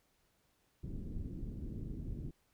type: low-pass noise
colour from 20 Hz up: pink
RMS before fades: -42 dBFS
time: 0.83-2.31 s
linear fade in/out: 10 ms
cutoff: 310 Hz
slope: 24 dB/octave
effects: pink hiss -75 dBFS RMS until 2.53 s